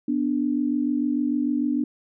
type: tone pair together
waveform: sine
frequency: 247 / 293.7 Hz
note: B3 / D4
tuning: 0 / 0 cents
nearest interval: minor third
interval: 300 cents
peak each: -24 / -23 dBFS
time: 0.08-1.84 s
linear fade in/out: 5 ms
effects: none